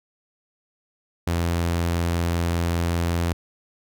sawtooth tone, 85.2 Hz, F2, 42 cents flat, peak -17 dBFS, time 1.27-3.33 s, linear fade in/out 5 ms, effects none

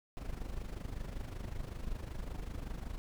brown noise with amplitude modulation, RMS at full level -38 dBFS, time 0.17-2.98 s, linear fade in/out 0 ms, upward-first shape sine, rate 25.3 Hz, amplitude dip 70%, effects none

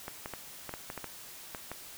clicks, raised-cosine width 0.5 ms, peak -23 dBFS, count 10, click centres 0.081 / 0.259 / 0.337 / 0.693 / 0.739 / 0.901 / 0.977 / 1.043 / 1.548 / 1.716 s, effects white hiss -48 dBFS RMS until 1.97 s

